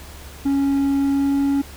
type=tone with pitch glide; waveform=triangle; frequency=277.2 to 278.8 Hz; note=C#4 to C#4; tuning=0 to +10 cents; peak=-14 dBFS; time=0.45-1.62 s; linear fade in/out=10 ms; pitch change=+10 cents; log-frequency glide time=1.11-1.38 s; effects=added 71 Hz sine -39 dBFS peak until 1.76 s + pink hiss -41 dBFS RMS until 1.76 s